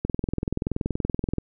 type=click train; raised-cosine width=3 ms; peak=-12 dBFS; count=29; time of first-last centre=0.05-1.383 s; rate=21 Hz; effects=none